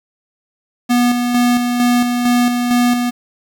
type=tone with tremolo; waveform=square; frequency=243.4 Hz; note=B3; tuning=25 cents flat; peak=-11 dBFS; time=0.89-3.11 s; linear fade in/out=20 ms; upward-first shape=square; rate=2.2 Hz; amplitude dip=40%; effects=7-bit